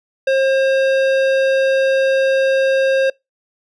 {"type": "tone with hard clipping", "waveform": "sine", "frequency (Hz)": 535, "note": "C5", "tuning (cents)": 38, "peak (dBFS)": -14, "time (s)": [0.27, 3.1], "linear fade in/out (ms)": 5, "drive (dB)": 13, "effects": ["noise-tail reverb RT60 0.2 s tail -26 dB re dry", "resampled to 22050 Hz"]}